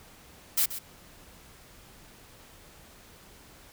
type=noise with echo; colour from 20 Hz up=blue; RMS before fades=-24 dBFS; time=0.57-0.66 s; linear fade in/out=10 ms; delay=130 ms; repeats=1; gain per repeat=-12 dB; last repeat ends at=0.79 s; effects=pink hiss -53 dBFS RMS until 3.72 s